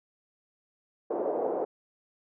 pink band-pass noise, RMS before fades -30 dBFS, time 1.1-1.65 s, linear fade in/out 10 ms, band 370 to 680 Hz, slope 24 dB/octave, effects none

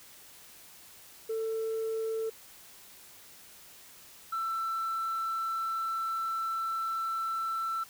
sine tone pair in turn, 445.5 / 1335 Hz, A4 / E6, +22 / +22 cents, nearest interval octave + perfect fifth, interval 1900 cents, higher second, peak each -28 dBFS, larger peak neither, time 1.29-2.3 / 4.32-7.84 s, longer second, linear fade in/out 10 ms, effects tanh soft clip ceiling -28 dBFS + white hiss -53 dBFS RMS until 7.89 s

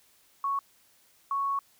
sine tone bursts at uneven times, 1108.7 Hz, C#6, in tune, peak -26 dBFS, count 2, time 0.44-0.59 / 1.31-1.59 s, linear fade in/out 2 ms, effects white hiss -63 dBFS RMS until 1.79 s

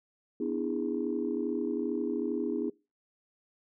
sine chord, E dominant seventh, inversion second, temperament just, 247.2 / 296.7 / 329.6 / 412 Hz, B3 / D4 / E4 / G#4, +2 / +18 / 0 / -14 cents, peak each -34 dBFS, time 0.4-2.7 s, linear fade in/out 5 ms, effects noise-tail reverb RT60 0.3 s tail -24 dB re dry + tanh soft clip ceiling -19 dBFS

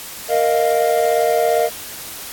triangle chord, Bb suspended fourth, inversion none, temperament just, 466.2 / 621.6 / 699.2 Hz, Bb4 / Eb5 / F5, 0 / -2 / +2 cents, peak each -16 dBFS, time 0.28-1.7 s, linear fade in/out 50 ms, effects white hiss -32 dBFS RMS until 2.32 s + AAC 64 kbps

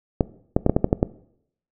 clicks, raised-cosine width 2 ms, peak -3 dBFS, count 8, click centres 0.208 / 0.565 / 0.664 / 0.696 / 0.765 / 0.844 / 0.929 / 1.029 s, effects noise-tail reverb RT60 0.7 s tail -19 dB re dry

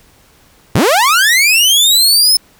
sawtooth linear sweep, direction up, 73.42 to 5274 Hz, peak -4 dBFS, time 0.75-2.37 s, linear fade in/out 5 ms, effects pink hiss -48 dBFS RMS until 2.59 s

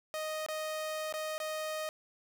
sawtooth tone with dropouts, 622.3 Hz, D#5, in tune, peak -31 dBFS, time 0.14-1.89 s, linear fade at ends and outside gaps 0 ms, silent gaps 0.463-0.486 / 1.125-1.139 / 1.38-1.401 s, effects none

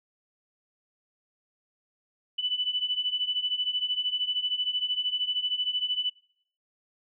sine beating tone pair, 2976 / 2989 Hz, F#7 / F#7, +9 / +17 cents, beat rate 13 Hz, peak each -31 / -28 dBFS, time 2.38-6.1 s, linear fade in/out 10 ms, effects noise-tail reverb RT60 0.7 s tail -26 dB re dry

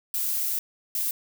violet noise bursts at uneven times, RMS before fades -27 dBFS, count 2, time 0.14-0.59 / 0.95-1.11 s, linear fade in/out 2 ms, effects none

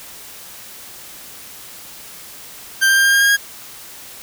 40% pulse tone with pitch steps, 1574 / 1584 / 1594.1 / 1604.3 / 1614.5 / 1624.8 / 1635.2 Hz, G6 / G6 / G6 / G6 / G#6 / G#6 / G#6, +7 / +18 / +29 / +40 / -49 / -38 / -27 cents, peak -10 dBFS, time 2.81-3.37 s, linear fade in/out 20 ms, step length 80 ms, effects white hiss -37 dBFS RMS until 4.22 s

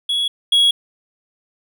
triangle tone pair in turn, 3357 / 3328 Hz, G#7 / G#7, +18 / +3 cents, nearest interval unison, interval 15 cents, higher first, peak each -15 / -9 dBFS, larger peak second, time 0.09-0.28 / 0.52-0.71 s, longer neither, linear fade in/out 5 ms, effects none

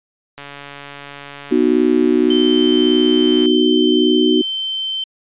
click train, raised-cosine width 0.3 ms, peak -17 dBFS, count 438, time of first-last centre 0.38-3.457 s, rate 142 Hz
sine chord, B major, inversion none, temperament just, 246.9 / 308.7 / 370.4 Hz, B3 / D#4 / F#4, 0 / -14 / +2 cents, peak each -16 / -15 / -15 dBFS, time 1.51-4.42 s, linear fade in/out 10 ms
sine tone, 3097 Hz, G7, 22 cents flat, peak -19 dBFS, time 2.3-5.04 s, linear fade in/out 5 ms
effects resampled to 8000 Hz

